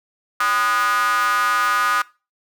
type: tone with high-pass filter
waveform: square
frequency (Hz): 112.2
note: A2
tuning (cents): +34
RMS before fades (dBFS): -19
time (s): 0.4-2.02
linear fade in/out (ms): 5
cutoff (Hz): 1300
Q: 8.6
effects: noise-tail reverb RT60 0.3 s tail -21 dB re dry